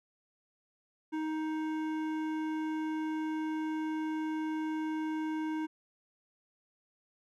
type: tone with hard clipping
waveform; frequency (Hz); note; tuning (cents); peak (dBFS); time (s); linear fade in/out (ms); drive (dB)
sine; 313; D#4; +10; -34; 1.12-5.67; 20; 13
effects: none